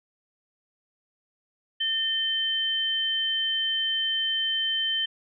sine tone pair together, 1800 / 3096 Hz, A6 / G7, +39 / -22 cents, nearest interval major sixth, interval 939 cents, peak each -32 / -24 dBFS, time 1.8-5.06 s, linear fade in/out 10 ms, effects none

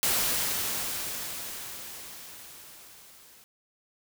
white noise with level ramp, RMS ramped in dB -25 to -55 dBFS, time 0.03-3.44 s, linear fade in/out 0 ms, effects none

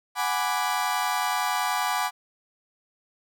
35% pulse chord, G# half-diminished seventh, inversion third, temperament equal, 740 / 830.6 / 987.8 / 1174.7 Hz, F#5 / G#5 / B5 / D6, 0 / 0 / 0 / 0 cents, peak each -28 dBFS, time 0.15-2.11 s, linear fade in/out 50 ms, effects none

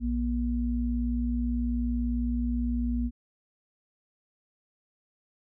sine tone pair together, 59.09 / 240 Hz, A#1 / B3, +24 / -49 cents, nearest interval 2 octaves, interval 2427 cents, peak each -28 / -28 dBFS, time 0-3.11 s, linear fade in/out 50 ms, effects none

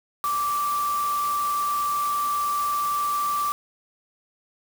sine tone in noise, 1168 Hz, D6, 10 cents flat, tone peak -22 dBFS, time 0.24-3.52 s, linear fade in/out 0 ms, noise white, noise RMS -36 dBFS, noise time 0.24-3.52 s, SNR +11 dB, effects none

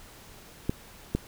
clicks, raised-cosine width 3 ms, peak -12 dBFS, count 2, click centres 0.695 / 1.15 s, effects pink hiss -50 dBFS RMS until 1.27 s

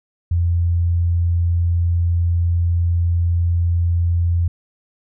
sine tone, 85.8 Hz, F2, 30 cents flat, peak -14 dBFS, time 0.31-4.48 s, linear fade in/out 5 ms, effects none

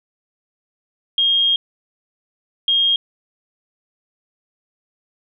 sine tone pair in turn, 3239 / 3239 Hz, G#7 / G#7, -44 / -44 cents, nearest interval unison, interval 0 cents, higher neither, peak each -13 dBFS, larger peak neither, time 1.18-1.56 / 2.68-2.96 s, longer first, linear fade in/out 2 ms, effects none

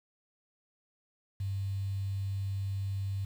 sine tone with quantisation, 98 Hz, G2, in tune, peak -31 dBFS, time 1.4-3.25 s, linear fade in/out 5 ms, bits 9, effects none

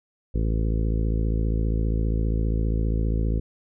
harmonic tone, 55 Hz, A1, in tune, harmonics 1 / 2 / 3 / 4 / 5 / 6 / 7 / 8 / 9, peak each -22 / -28 / -32 / -34 / -36 / -38 / -39 / -40 / -41 dBFS, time 0.34-3.4 s, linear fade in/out 10 ms, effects none

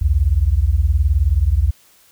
sine beating tone pair, 61.74 / 80.74 Hz, B1 / E2, 0 / -35 cents, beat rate 19 Hz, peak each -15 dBFS, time 0.01-1.71 s, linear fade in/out 10 ms, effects white hiss -52 dBFS RMS until 2.11 s

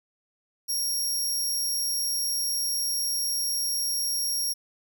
20% pulse tone, 5588 Hz, F8, in tune, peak -20 dBFS, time 0.68-4.54 s, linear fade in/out 20 ms, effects none

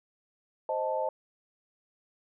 sine chord, A diminished, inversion first, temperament equal, 523.3 / 622.3 / 880 Hz, C5 / Eb5 / A5, 0 / 0 / 0 cents, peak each -32 dBFS, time 0.69-1.09 s, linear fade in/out 2 ms, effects none

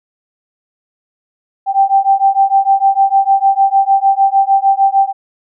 sine beating tone pair, 780 / 786.6 Hz, G5 / G5, -9 / +6 cents, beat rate 6.6 Hz, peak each -11 dBFS, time 1.66-5.13 s, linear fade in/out 50 ms, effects none

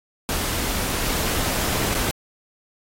pink noise with dropouts, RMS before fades -24 dBFS, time 0.29-2.11 s, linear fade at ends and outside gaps 0 ms, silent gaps 1.944-1.949 s, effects AAC 48 kbps

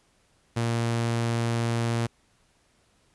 sawtooth tone, 116.54 Hz, A#2, in tune, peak -20 dBFS, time 0.56-2.07 s, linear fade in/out 10 ms, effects pink hiss -65 dBFS RMS until 3.14 s + resampled to 24000 Hz

